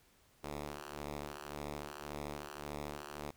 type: ring-modulated tone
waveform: 5% pulse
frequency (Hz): 73.42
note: D2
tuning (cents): 0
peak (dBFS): -28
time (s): 0.43-3.31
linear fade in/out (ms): 10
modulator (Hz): 368
effects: pink hiss -68 dBFS RMS until 3.36 s